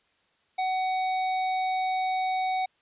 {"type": "tone with tanh clipping", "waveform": "sine", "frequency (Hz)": 750, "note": "F#5", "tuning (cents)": 23, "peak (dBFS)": -27, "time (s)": [0.58, 2.66], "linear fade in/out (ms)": 10, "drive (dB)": 17, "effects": ["white hiss -68 dBFS RMS until 2.81 s", "resampled to 8000 Hz"]}